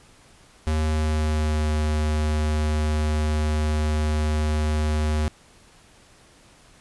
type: tone with pitch glide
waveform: square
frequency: 77.78 to 76.44 Hz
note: D#2 to D#2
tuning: 0 to -30 cents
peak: -21 dBFS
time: 0.67-5.28 s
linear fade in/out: 0 ms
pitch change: -30 cents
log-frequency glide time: 0.79-1.7 s
effects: pink hiss -53 dBFS RMS until 6.8 s + resampled to 24000 Hz